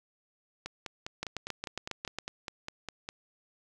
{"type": "two click trains", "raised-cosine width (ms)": 0.2, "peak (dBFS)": [-17, -20], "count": [8, 13], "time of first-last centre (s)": [[1.23, 2.186], [0.66, 3.089]], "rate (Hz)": [7.32, 4.94], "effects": []}